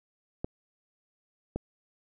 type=clicks; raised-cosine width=2 ms; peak=-18 dBFS; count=2; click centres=0.445 / 1.56 s; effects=none